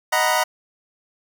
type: chord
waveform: 25% pulse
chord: B major seventh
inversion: first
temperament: equal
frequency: 622.3 / 740 / 932.3 / 987.8 Hz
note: D#5 / F#5 / A#5 / B5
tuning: 0 / 0 / 0 / 0 cents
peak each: -19 dBFS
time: 0.12-0.44 s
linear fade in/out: 10 ms
effects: none